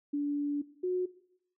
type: tone pair in turn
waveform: sine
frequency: 289.1 / 364.7 Hz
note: D4 / F#4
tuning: -27 / -25 cents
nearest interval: major third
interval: 402 cents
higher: second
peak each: -28 dBFS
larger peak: neither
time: 0.13-0.62 / 0.83-1.06 s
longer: first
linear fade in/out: 10 ms
effects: noise-tail reverb RT60 0.7 s tail -17 dB re dry